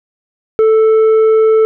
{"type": "tone with tanh clipping", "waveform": "sine", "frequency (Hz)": 440, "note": "A4", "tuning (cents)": 0, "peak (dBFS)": -7, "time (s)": [0.59, 1.65], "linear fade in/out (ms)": 0, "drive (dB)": 5, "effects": []}